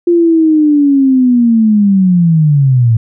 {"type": "linear sweep", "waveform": "sine", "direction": "down", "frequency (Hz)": [349.2, 110], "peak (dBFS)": -5, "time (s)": [0.07, 2.97], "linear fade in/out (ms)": 5, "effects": []}